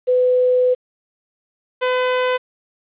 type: tone pair in turn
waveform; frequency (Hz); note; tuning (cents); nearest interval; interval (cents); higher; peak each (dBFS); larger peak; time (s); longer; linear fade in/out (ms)
sine / sawtooth; 502 / 504.9; B4 / B4; +28 / +38; unison; 10; second; -12 / -12; neither; 0.07-0.75 / 1.81-2.38; first; 20
effects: resampled to 8000 Hz + 8-bit